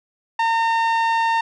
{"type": "tone with low-pass filter", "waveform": "sawtooth", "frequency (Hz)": 912, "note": "A#5", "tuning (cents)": -38, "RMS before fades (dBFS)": -19, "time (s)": [0.39, 1.41], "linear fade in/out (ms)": 5, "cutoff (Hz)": 2900, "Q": 0.56, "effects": []}